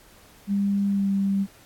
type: tone with pitch glide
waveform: sine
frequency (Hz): 200 to 196.68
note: G3 to G3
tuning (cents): +35 to +6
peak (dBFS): -20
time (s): 0.47-1.47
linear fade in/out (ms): 50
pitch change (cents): -29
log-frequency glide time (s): 0.88-1.09
effects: pink hiss -53 dBFS RMS until 1.65 s + AAC 64 kbps